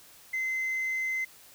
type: tone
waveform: sine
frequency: 2061 Hz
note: C7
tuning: 27 cents flat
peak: -26 dBFS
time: 0.33-1.25 s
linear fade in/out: 10 ms
effects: tanh soft clip ceiling -26 dBFS + white hiss -54 dBFS RMS until 1.54 s